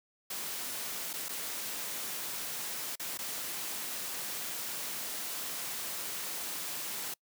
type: noise with dropouts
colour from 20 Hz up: white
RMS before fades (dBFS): -38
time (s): 0.3-7.14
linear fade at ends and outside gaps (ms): 5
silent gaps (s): 1.132-1.136 / 1.285-1.291 / 2.956-2.996 / 3.175-3.188
effects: noise-tail reverb RT60 0.1 s tail -26 dB re dry + high-pass 150 Hz 12 dB/octave